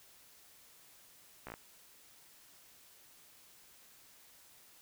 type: slowing click train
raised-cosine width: 0.5 ms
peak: -29 dBFS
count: 5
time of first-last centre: 1.47-1.54 s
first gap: 15 ms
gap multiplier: 1.1
effects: white hiss -61 dBFS RMS until 4.81 s